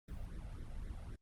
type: noise with flanger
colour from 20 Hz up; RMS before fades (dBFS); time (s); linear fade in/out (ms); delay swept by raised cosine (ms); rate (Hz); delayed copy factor
brown; -45; 0.08-1.16; 5; 0.52 to 1.52; 3.8; +0.8
effects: Opus 32 kbps